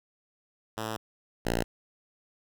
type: tone pair in turn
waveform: 5% pulse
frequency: 110 / 57.97 Hz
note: A2 / A#1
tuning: 0 / -9 cents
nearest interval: major seventh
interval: 1109 cents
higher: first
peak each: -21 / -15 dBFS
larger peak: second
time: 0.77-0.97 / 1.45-1.64 s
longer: first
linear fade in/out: 10 ms
effects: none